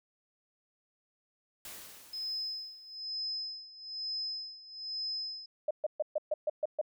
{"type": "noise with exponential decay", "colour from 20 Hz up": "white", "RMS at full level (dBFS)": -44, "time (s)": [1.65, 3.17], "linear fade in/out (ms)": 2, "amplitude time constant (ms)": 330}
{"type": "tone with tremolo", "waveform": "sine", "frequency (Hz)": 5100, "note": "D#8", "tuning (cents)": 42, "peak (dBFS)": -33, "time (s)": [2.13, 5.46], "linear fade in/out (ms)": 5, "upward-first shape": "sine", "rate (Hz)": 1.1, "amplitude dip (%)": 85}
{"type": "tone bursts", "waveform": "sine", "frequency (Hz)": 608, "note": "D#5", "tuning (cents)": -40, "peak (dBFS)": -27, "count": 8, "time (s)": [5.68, 6.814], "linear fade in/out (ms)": 5, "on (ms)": 28, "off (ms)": 130}
{"effects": []}